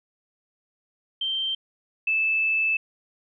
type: tone pair in turn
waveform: sine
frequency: 3136 / 2627 Hz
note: G7 / E7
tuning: 0 / -7 cents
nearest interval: minor third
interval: 307 cents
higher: first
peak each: -24 / -20 dBFS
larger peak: second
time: 1.21-1.55 / 2.07-2.77 s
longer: second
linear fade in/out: 5 ms
effects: none